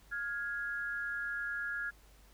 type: tone pair together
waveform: sine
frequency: 1412.7 / 1664 Hz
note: F6 / G#6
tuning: +19 / +3 cents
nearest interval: minor third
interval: 284 cents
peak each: -38 / -37 dBFS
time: 0.11-1.91 s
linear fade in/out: 20 ms
effects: added 50 Hz sine -59 dBFS peak until 2.33 s + pink hiss -64 dBFS RMS until 2.33 s